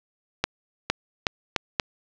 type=accelerating click train; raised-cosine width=0.2 ms; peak=-3 dBFS; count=5; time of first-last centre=0.44-1.798 s; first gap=460 ms; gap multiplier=0.8; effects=low-pass 5000 Hz 12 dB/octave + 7-bit